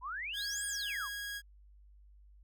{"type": "exponential two-way sweep", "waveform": "sine", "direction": "up then down", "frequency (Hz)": [943, 9440, 943], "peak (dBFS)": -37, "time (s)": [0.01, 1.09], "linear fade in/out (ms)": 50, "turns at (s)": 0.66}
{"type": "tone", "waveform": "sawtooth", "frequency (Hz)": 1647, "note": "G#6", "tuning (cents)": -15, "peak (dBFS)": -35, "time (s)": [0.33, 1.42], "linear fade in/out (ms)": 50}
{"effects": ["added 50 Hz sine -56 dBFS peak until 2.43 s"]}